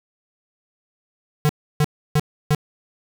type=tone bursts; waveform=square; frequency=149.8 Hz; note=D3; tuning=35 cents sharp; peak=-15 dBFS; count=4; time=1.45-2.548 s; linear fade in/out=0 ms; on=42 ms; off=310 ms; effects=none